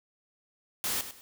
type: noise with echo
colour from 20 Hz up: white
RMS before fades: -31 dBFS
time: 0.84-1.01 s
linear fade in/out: 0 ms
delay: 100 ms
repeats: 2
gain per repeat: -11 dB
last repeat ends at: 1.21 s
effects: none